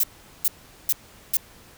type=noise bursts; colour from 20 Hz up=violet; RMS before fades=-20 dBFS; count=4; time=0-1.37 s; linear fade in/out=2 ms; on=35 ms; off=410 ms; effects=pink hiss -50 dBFS RMS until 1.77 s